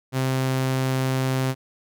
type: tone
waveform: sawtooth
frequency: 131.2 Hz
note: C3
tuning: 5 cents sharp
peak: -17 dBFS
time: 0.12-1.55 s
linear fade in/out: 50 ms
effects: none